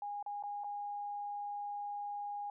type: tone with dropouts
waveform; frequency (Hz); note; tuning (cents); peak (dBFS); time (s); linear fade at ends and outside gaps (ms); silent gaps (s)
sine; 819; G#5; -24; -38; 0.02-2.5; 2; 0.227-0.262 / 0.426-0.436 / 0.637-0.643
effects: none